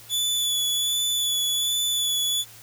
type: tone with vibrato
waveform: sawtooth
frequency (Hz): 3450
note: A7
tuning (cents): -35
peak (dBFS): -19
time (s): 0.09-2.45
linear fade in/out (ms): 50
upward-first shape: sine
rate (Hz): 1.3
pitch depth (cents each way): 19
effects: added 112 Hz sine -54 dBFS peak until 2.62 s + white hiss -47 dBFS RMS until 2.62 s